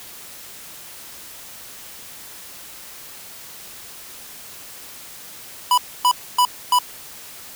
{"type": "tone bursts", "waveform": "square", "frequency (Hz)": 989, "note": "B5", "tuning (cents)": 2, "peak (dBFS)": -13, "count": 4, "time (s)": [5.71, 6.788], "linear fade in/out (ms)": 2, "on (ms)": 67, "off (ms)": 270, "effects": ["white hiss -39 dBFS RMS until 7.55 s"]}